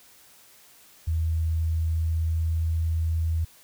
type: tone with pitch glide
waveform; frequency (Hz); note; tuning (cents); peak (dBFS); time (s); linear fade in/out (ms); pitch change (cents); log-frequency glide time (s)
sine; 80.9 to 81.42; E2 to E2; -32 to -21; -22; 1.07-3.45; 10; +11; 1.76-2.69
effects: white hiss -54 dBFS RMS until 3.63 s